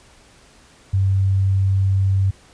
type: tone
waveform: sine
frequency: 96.6 Hz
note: G2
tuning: 25 cents flat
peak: -14 dBFS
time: 0.93-2.31 s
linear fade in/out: 10 ms
effects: pink hiss -50 dBFS RMS until 2.53 s + resampled to 22050 Hz